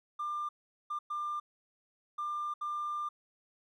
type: tone bursts at uneven times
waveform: triangle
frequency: 1195 Hz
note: D6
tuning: 30 cents sharp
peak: -30 dBFS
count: 5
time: 0.19-0.49 / 0.9-0.99 / 1.1-1.4 / 2.18-2.54 / 2.61-3.09 s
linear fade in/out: 10 ms
effects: tanh soft clip ceiling -30 dBFS